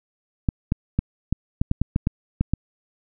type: clicks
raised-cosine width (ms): 5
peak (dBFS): -7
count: 11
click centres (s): 0.488 / 0.721 / 0.99 / 1.326 / 1.615 / 1.714 / 1.816 / 1.961 / 2.071 / 2.41 / 2.536
effects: none